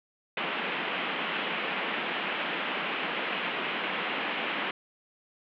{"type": "band-pass noise", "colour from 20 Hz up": "white", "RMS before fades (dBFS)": -32, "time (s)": [0.37, 4.71], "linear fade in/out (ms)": 2, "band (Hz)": [170, 3100], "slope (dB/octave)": 48, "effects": []}